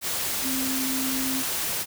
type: tone in noise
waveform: sine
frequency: 263.1 Hz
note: C4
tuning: 10 cents sharp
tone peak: -28 dBFS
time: 0.42-1.44 s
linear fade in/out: 50 ms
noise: white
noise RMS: -28 dBFS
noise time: 0.01-1.86 s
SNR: -3 dB
effects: none